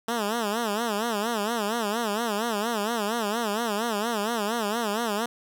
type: tone with vibrato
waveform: 10% pulse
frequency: 219.7 Hz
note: A3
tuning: 2 cents flat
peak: -17 dBFS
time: 0.08-5.26 s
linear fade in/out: 5 ms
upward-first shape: sine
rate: 4.3 Hz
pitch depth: 150 cents each way
effects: none